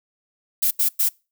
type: noise bursts at uneven times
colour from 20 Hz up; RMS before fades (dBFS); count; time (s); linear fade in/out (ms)
violet; -19; 3; 0.62-0.71 / 0.79-0.89 / 0.99-1.09; 10
effects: noise-tail reverb RT60 0.3 s tail -26 dB re dry